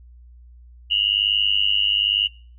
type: tone with amplitude modulation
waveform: sine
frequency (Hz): 2878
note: F#7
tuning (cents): -49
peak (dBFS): -12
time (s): 0.9-2.28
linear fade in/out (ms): 20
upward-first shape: sine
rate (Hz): 101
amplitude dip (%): 100
effects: noise-tail reverb RT60 0.5 s tail -25 dB re dry + added 60 Hz sine -43 dBFS peak until 2.58 s